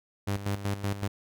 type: tone with tremolo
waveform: sawtooth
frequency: 100.2 Hz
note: G2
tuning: 38 cents sharp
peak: -23 dBFS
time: 0.27-1.08 s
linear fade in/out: 10 ms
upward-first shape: square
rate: 5.3 Hz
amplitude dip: 70%
effects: none